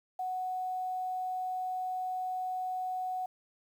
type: tone with quantisation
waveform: sine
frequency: 740 Hz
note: F#5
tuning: in tune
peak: -32 dBFS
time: 0.19-3.26 s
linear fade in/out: 5 ms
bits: 10
effects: none